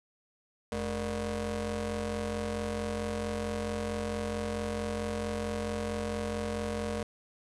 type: ring-modulated tone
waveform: 25% pulse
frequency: 127.5 Hz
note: C3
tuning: 44 cents flat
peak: -25 dBFS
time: 0.72-7.03 s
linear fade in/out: 2 ms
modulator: 341 Hz
effects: resampled to 24000 Hz + 9-bit